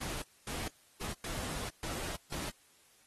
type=noise bursts at uneven times; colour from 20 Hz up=pink; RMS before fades=-40 dBFS; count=6; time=0.01-0.22 / 0.47-0.68 / 1.01-1.13 / 1.24-1.69 / 1.83-2.16 / 2.32-2.5 s; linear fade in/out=2 ms; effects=white hiss -65 dBFS RMS until 3.06 s + AAC 32 kbps

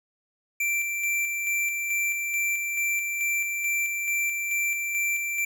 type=tone with tremolo; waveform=square; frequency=2349 Hz; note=D7; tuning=in tune; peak=-24 dBFS; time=0.6-5.45 s; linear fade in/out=5 ms; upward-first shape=square; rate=2.3 Hz; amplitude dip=35%; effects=none

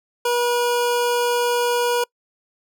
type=tone; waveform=25% pulse; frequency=482.5 Hz; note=B4; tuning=40 cents flat; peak=-14 dBFS; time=0.25-2.04 s; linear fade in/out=5 ms; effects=noise-tail reverb RT60 0.1 s tail -26 dB re dry

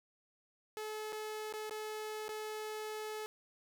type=tone with dropouts; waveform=sawtooth; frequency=430 Hz; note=A4; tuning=40 cents flat; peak=-36 dBFS; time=0.77-3.26 s; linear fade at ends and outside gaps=0 ms; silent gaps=1.123-1.129 / 1.525-1.538 / 1.696-1.709 / 2.281-2.291 s; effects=none

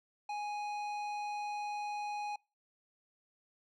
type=tone with tanh clipping; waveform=sine; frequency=830.6 Hz; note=G#5; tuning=in tune; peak=-38 dBFS; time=0.29-2.36 s; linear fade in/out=5 ms; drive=13 dB; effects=noise-tail reverb RT60 0.3 s tail -25 dB re dry

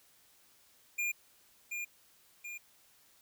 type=tone with echo; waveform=square; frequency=2412 Hz; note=D7; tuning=46 cents sharp; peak=-32 dBFS; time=0.98-1.12 s; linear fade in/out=10 ms; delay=730 ms; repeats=2; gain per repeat=-5 dB; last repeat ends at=2.58 s; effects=white hiss -65 dBFS RMS until 3.21 s

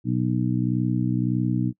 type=harmonic tone; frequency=61.74 Hz; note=B1; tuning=in tune; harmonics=2 / 3 / 4 / 5; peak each=-24 / -26 / -27 / -28 dBFS; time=0.04-1.73 s; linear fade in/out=50 ms; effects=noise-tail reverb RT60 0.1 s tail -26 dB re dry

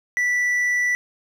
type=tone with hard clipping; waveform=sine; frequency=1966 Hz; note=B6; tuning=8 cents flat; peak=-19 dBFS; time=0.17-0.95 s; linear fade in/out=0 ms; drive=3 dB; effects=none

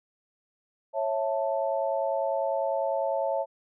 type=chord; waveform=sine; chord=A major; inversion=first; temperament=just; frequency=550 / 660 / 880 Hz; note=C#5 / E5 / A5; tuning=-14 / +2 / 0 cents; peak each=-28 / -29 / -32 dBFS; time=0.93-3.46 s; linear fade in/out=50 ms; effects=none

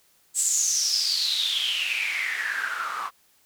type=noise with band-pass filter sweep; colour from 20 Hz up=white; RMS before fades=-26 dBFS; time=0.34-3.11 s; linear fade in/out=50 ms; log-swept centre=8000 to 1100 Hz; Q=9.9; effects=white hiss -62 dBFS RMS until 3.45 s

